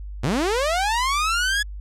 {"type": "linear sweep", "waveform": "sawtooth", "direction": "up", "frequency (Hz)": [103.83, 1703], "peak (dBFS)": -16, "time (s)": [0.23, 1.63], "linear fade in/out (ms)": 10, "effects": ["added 50 Hz sine -31 dBFS peak until 1.8 s", "low-pass 9000 Hz 12 dB/octave"]}